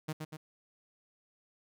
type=tone with echo; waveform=sawtooth; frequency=155.56 Hz; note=D#3; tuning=in tune; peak=-30 dBFS; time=0.08-0.13 s; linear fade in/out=10 ms; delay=120 ms; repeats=2; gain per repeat=-4 dB; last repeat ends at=0.37 s; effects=none